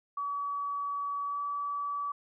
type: tone with pitch glide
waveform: sine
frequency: 1139 to 1148.2 Hz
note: C#6 to D6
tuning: +47 to -39 cents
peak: -31 dBFS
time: 0.17-2.12 s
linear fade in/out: 5 ms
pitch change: +14 cents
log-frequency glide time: 1.25-1.39 s
effects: none